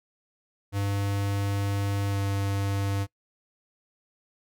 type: tone with pitch glide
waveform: square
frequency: 100 to 99.19 Hz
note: G2 to G2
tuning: +35 to +21 cents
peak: -26 dBFS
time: 0.72-3.07 s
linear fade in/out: 50 ms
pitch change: -14 cents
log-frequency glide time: 2.09-2.17 s
effects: noise-tail reverb RT60 0.1 s tail -22 dB re dry